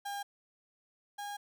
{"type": "tone pair in turn", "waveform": "35% pulse", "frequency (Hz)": [806, 816.8], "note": ["G5", "G#5"], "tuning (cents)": [48, -29], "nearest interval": "unison", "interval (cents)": 23, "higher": "second", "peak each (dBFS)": [-35, -37], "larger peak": "first", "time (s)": [[0.05, 0.23], [1.18, 1.37]], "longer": "second", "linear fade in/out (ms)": 10, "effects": []}